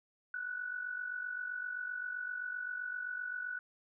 sine tone with amplitude modulation, 1479 Hz, F#6, 1 cent flat, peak -34 dBFS, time 0.34-3.59 s, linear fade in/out 2 ms, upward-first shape sine, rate 47.7 Hz, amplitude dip 65%, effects none

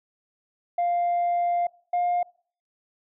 sine tone pair in turn, 698.5 / 707.4 Hz, F5 / F5, 0 / +22 cents, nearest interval unison, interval 22 cents, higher second, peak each -19 dBFS, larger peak neither, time 0.78-1.67 / 1.93-2.23 s, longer first, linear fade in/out 5 ms, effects noise-tail reverb RT60 0.5 s tail -25 dB re dry + tanh soft clip ceiling -19 dBFS

